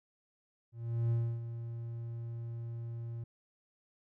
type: tone with ADSR envelope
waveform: triangle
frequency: 116.54 Hz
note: A#2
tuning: in tune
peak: -25 dBFS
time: 0.72-3.24 s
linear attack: 390 ms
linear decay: 290 ms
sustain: -11 dB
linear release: 5 ms
effects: none